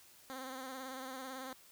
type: tone with vibrato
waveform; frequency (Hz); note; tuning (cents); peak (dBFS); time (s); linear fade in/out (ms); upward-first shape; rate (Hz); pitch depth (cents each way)
10% pulse; 261.6; C4; 0; -35; 0.3-1.53; 0; sine; 18; 44
effects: white hiss -61 dBFS RMS until 1.71 s